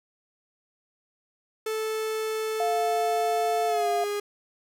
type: tone with pitch glide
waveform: 45% pulse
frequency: 437.7 to 410.8 Hz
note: A4 to G#4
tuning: -9 to -19 cents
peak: -27 dBFS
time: 1.66-4.2 s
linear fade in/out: 5 ms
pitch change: -110 cents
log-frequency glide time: 3.67-3.88 s
type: tone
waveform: sine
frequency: 698.5 Hz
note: F5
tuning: in tune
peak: -24 dBFS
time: 2.6-4.04 s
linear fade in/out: 2 ms
effects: none